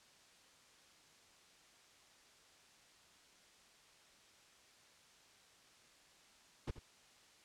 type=noise with echo; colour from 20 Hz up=brown; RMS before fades=-37 dBFS; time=6.67-6.71 s; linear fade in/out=10 ms; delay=83 ms; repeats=1; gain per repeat=-13 dB; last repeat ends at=6.793 s; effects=white hiss -65 dBFS RMS until 7.44 s + low-pass 7000 Hz 12 dB/octave